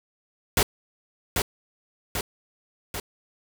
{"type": "noise with echo", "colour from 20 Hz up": "pink", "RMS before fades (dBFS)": -20, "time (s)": [0.57, 0.63], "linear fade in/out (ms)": 2, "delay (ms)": 790, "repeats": 3, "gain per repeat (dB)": -4, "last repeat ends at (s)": 3, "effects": []}